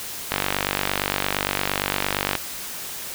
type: click train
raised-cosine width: 0.3 ms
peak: -4 dBFS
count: 100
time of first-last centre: 0.32-2.353 s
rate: 48.7 Hz
effects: white hiss -33 dBFS RMS until 3.14 s